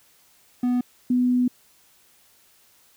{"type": "tone pair in turn", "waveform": ["triangle", "sine"], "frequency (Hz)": [246.9, 248.5], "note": ["B3", "B3"], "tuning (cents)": [0, 11], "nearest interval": "unison", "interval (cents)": 11, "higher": "second", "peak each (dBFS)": -17, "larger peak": "neither", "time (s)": [[0.63, 0.81], [1.1, 1.48]], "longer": "second", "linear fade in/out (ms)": 5, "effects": ["white hiss -58 dBFS RMS until 2.96 s"]}